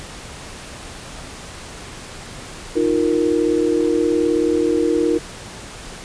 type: chord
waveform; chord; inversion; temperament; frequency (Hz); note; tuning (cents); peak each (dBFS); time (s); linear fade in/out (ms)
sine; Eb suspended second; none; just; 311.1 / 350 / 466.7; Eb4 / F4 / Bb4; 0 / +4 / +2; -19; 2.75-5.19; 20
effects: pink hiss -35 dBFS RMS until 6.04 s + resampled to 22050 Hz